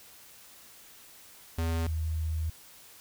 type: tone pair in turn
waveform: square / sine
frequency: 82.41 / 79.65 Hz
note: E2 / D#2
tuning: 0 / +41 cents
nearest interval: minor second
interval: 59 cents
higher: first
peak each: -28 dBFS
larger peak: neither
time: 1.58-1.87 / 1.87-2.5 s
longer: second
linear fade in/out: 5 ms
effects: white hiss -53 dBFS RMS until 3 s